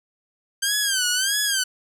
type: tone with vibrato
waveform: 10% pulse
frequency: 1568 Hz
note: G6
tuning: in tune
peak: -11 dBFS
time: 0.62-1.64 s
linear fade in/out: 10 ms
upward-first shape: sine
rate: 1.6 Hz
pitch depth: 130 cents each way
effects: none